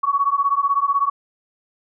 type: beating tone pair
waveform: sine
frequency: 1114 / 1130 Hz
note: C#6 / C#6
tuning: +8 / +33 cents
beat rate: 16 Hz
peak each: -19 dBFS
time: 0.03-1.1 s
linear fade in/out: 10 ms
effects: none